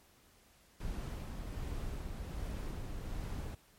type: noise with tremolo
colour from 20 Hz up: brown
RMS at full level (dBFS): -39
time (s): 0.8-3.55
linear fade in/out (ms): 5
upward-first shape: sine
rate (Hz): 1.3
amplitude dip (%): 30
effects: pink hiss -65 dBFS RMS until 3.78 s + MP3 64 kbps